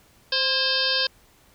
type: harmonic tone with a mistuned harmonic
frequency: 523.3 Hz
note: C5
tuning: in tune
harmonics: 1 / 2 / 3 / 5 / 6 / 7 / 8 / 9 / 10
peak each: -31 / -36 / -28 / -31 / -28 / -29 / -30 / -26 / -29 dBFS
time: 0.32-1.07 s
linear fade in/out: 5 ms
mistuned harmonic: 3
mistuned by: +55 cents
effects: pink hiss -57 dBFS RMS until 1.54 s